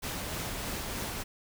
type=noise with tremolo; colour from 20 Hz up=pink; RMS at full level=-35 dBFS; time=0.02-1.24 s; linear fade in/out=20 ms; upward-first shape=triangle; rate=3.3 Hz; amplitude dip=25%; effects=none